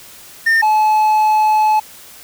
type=tone pair in turn; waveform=triangle; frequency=1812 / 859.6 Hz; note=A#6 / A5; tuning=-50 / -41 cents; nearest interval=octave + minor second; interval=1291 cents; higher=first; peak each=-8 dBFS; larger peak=neither; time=0.46-0.62 / 0.62-1.8 s; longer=second; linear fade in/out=10 ms; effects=white hiss -39 dBFS RMS until 2.23 s